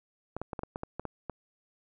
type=clicks; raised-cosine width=1 ms; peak=-21 dBFS; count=10; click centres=0.366 / 0.416 / 0.532 / 0.592 / 0.634 / 0.759 / 0.834 / 0.996 / 1.053 / 1.297 s; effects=none